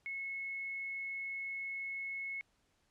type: tone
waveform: sine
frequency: 2187 Hz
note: C#7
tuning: 24 cents flat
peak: -38 dBFS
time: 0.06-2.41 s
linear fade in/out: 0 ms
effects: pink hiss -75 dBFS RMS until 2.9 s + low-pass 9000 Hz 12 dB/octave